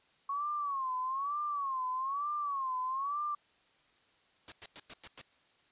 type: tone with vibrato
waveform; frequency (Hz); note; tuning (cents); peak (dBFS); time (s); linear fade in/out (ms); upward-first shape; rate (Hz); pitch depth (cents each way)
sine; 1100; C#6; -14; -32; 0.29-3.35; 5; sine; 1.1; 140
type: noise bursts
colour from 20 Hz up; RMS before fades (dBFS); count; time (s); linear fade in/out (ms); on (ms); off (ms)
white; -44; 6; 4.48-5.214; 0; 39; 100
effects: white hiss -68 dBFS RMS until 5.71 s + resampled to 8000 Hz